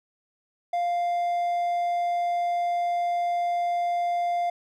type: tone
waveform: triangle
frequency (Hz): 698.5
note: F5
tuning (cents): 0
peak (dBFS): -21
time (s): 0.73-4.5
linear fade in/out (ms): 5
effects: none